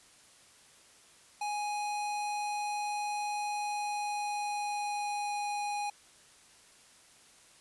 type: tone with pitch glide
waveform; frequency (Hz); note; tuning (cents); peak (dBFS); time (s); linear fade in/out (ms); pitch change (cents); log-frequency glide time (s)
square; 830.6 to 824.4; G#5 to G#5; 0 to -13; -33; 1.41-5.9; 5; -13; 3.5-5.38
effects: white hiss -59 dBFS RMS until 7.6 s + resampled to 24000 Hz